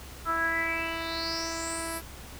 10% pulse tone with low-pass filter sweep, 329.6 Hz, E4, in tune, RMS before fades -31 dBFS, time 0.25-2.02 s, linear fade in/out 50 ms, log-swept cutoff 1300 to 12000 Hz, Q 7.9, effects added 66 Hz sine -46 dBFS peak until 2.39 s + pink hiss -46 dBFS RMS until 2.39 s

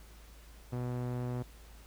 sawtooth tone with low-pass filter, 123.47 Hz, B2, in tune, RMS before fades -36 dBFS, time 0.72-1.43 s, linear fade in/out 10 ms, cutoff 1100 Hz, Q 0.55, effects added 54 Hz sine -52 dBFS peak until 1.86 s + pink hiss -59 dBFS RMS until 1.86 s

